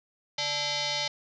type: tone with frequency modulation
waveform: sine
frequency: 587.3 Hz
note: D5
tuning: in tune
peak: -27 dBFS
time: 0.38-1.08 s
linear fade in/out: 5 ms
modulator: 730 Hz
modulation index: 6.7
effects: none